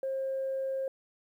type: tone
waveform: sine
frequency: 534 Hz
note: C5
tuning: 35 cents sharp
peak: -29 dBFS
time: 0.03-0.88 s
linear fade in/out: 2 ms
effects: tanh soft clip ceiling -26 dBFS + 11-bit